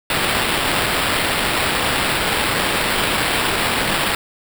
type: noise with sample-and-hold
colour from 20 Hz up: white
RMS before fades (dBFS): -19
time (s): 0.1-4.15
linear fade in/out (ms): 2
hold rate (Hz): 6300
effects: none